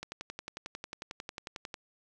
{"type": "click train", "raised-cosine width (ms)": 0.2, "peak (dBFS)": -22, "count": 20, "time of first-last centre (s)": [0.03, 1.742], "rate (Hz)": 11.1, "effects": []}